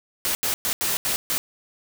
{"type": "noise bursts at uneven times", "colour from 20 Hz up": "white", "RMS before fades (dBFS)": -24, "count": 6, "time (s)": [[0.25, 0.35], [0.43, 0.54], [0.65, 0.73], [0.81, 0.97], [1.05, 1.16], [1.3, 1.38]], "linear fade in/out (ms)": 0, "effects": []}